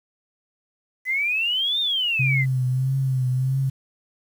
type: exponential two-way sweep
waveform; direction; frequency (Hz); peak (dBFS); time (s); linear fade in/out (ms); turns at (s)
sine; up then down; 1994 to 3692 to 1994; -20; 1.05-2.46; 50; 1.8
type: tone with vibrato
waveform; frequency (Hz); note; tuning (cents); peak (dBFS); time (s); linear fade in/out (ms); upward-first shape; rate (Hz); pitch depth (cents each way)
sine; 130.81; C3; 0; -19; 2.19-3.7; 10; triangle; 1.6; 64
effects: 8-bit